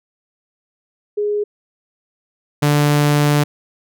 sine / sawtooth tone pair in turn, 415.3 / 146.83 Hz, G#4 / D3, 0 / 0 cents, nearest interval octave + tritone, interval 1800 cents, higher first, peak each -16 / -8 dBFS, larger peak second, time 1.17-1.44 / 2.62-3.44 s, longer second, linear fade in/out 10 ms, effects none

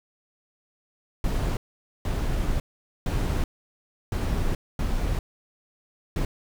brown noise bursts at uneven times, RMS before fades -25 dBFS, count 6, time 1.24-1.57 / 2.05-2.6 / 3.06-3.44 / 4.12-4.55 / 4.79-5.19 / 6.16-6.25 s, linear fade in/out 2 ms, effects none

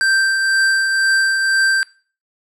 square tone with tremolo, 1568 Hz, G6, in tune, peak -12 dBFS, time 0.01-1.83 s, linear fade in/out 0 ms, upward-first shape triangle, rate 2 Hz, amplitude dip 40%, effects noise-tail reverb RT60 0.4 s tail -22 dB re dry + low-pass 9000 Hz 12 dB/octave

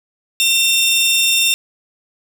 sawtooth tone pair together, 2722 / 3622 Hz, F7 / A7, -45 / +49 cents, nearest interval perfect fourth, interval 494 cents, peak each -12 dBFS, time 0.4-1.54 s, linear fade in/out 0 ms, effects none

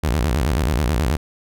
sawtooth tone with vibrato, 66.9 Hz, C2, 39 cents sharp, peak -13 dBFS, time 0.03-1.17 s, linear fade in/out 10 ms, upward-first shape square, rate 9.3 Hz, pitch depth 270 cents each way, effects none

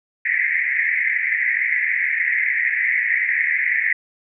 pink band-pass noise, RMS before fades -20 dBFS, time 0.25-3.93 s, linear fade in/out 5 ms, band 1800 to 2200 Hz, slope 96 dB/octave, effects none

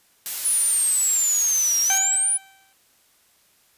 blue noise, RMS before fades -27 dBFS, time 0.26-1.98 s, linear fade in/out 0 ms
sine exponential two-way sweep, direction down then up, 10090 to 5588 to 10090 Hz, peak -18 dBFS, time 0.44-2.38 s, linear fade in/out 20 ms, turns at 1.81 s
15% pulse tone with exponential decay, 776 Hz, G5, 18 cents flat, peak -15 dBFS, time 1.9-2.73 s, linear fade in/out 1 ms, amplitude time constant 180 ms
effects white hiss -60 dBFS RMS until 3.77 s + resampled to 32000 Hz

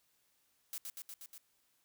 blue noise with echo, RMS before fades -42 dBFS, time 0.73-0.78 s, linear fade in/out 0 ms, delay 120 ms, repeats 5, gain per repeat -2 dB, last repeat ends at 1.38 s, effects white hiss -75 dBFS RMS until 1.84 s

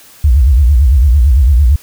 sine tone with vibrato, 65.9 Hz, C2, 13 cents sharp, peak -4 dBFS, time 0.24-1.76 s, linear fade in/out 5 ms, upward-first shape sine, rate 8.9 Hz, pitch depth 250 cents each way, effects white hiss -40 dBFS RMS until 1.82 s

